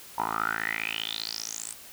10% pulse tone with band-pass filter sweep, 55 Hz, A1, in tune, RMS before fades -32 dBFS, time 0.18-1.73 s, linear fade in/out 5 ms, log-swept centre 930 to 8700 Hz, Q 8.5, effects white hiss -47 dBFS RMS until 1.92 s

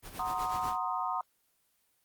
pink noise with tremolo, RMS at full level -42 dBFS, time 0.02-0.77 s, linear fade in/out 50 ms, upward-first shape sine, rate 8.1 Hz, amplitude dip 65%
sine chord, C half-diminished seventh, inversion second, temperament equal, 740 / 932.3 / 1046.5 / 1244.5 Hz, Gb5 / Bb5 / C6 / Eb6, 0 / 0 / 0 / 0 cents, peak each -36 dBFS, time 0.19-1.21 s, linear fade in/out 2 ms
effects white hiss -73 dBFS RMS until 2.04 s + Opus 24 kbps

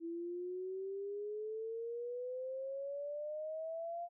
sine exponential sweep, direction up, 330.4 to 698.5 Hz, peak -39 dBFS, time 0-4.09 s, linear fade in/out 50 ms, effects none

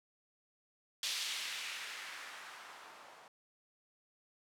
violet noise with low-pass filter sweep, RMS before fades -44 dBFS, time 1.03-3.28 s, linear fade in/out 2 ms, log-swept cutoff 3900 to 750 Hz, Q 1.3, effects none

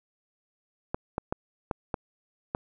clicks, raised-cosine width 1 ms, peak -14 dBFS, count 6, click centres 0.945 / 1.181 / 1.325 / 1.712 / 1.942 / 2.549 s, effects none

